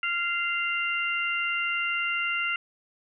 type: harmonic tone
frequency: 694 Hz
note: F5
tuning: 11 cents flat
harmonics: 2 / 3 / 4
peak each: -30 / -30 / -29 dBFS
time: 0.03-2.56 s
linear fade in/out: 2 ms
effects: none